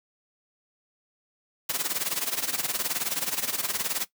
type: noise with tremolo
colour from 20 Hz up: white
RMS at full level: -26 dBFS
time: 1.69-4.05 s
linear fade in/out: 5 ms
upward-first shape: sine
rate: 19 Hz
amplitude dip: 80%
effects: noise-tail reverb RT60 0.1 s tail -17 dB re dry + high-pass 150 Hz 12 dB/octave